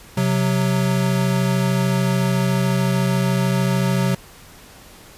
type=tone pair together; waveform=square; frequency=130.81 / 184.48 Hz; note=C3 / F#3; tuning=0 / -5 cents; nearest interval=tritone; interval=595 cents; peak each=-20 dBFS; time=0.17-4.15 s; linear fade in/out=5 ms; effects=pink hiss -44 dBFS RMS until 5.17 s + resampled to 32000 Hz